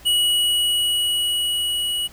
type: tone with level ramp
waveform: square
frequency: 2920 Hz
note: F#7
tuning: 24 cents flat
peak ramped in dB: -16 to -22 dBFS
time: 0.05-2.08 s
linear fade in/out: 20 ms
effects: added 60 Hz sine -48 dBFS peak until 2.12 s + pink hiss -47 dBFS RMS until 2.12 s